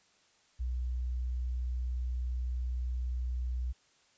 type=tone; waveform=sine; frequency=61.74 Hz; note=B1; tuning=in tune; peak=-31 dBFS; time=0.59-3.73 s; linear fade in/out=20 ms; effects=white hiss -67 dBFS RMS until 4.17 s + resampled to 16000 Hz